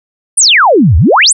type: exponential two-way sweep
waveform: sine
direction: down then up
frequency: 10210 to 70.3 to 10210 Hz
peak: -3 dBFS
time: 0.37-1.33 s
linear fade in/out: 10 ms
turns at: 0.97 s
effects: none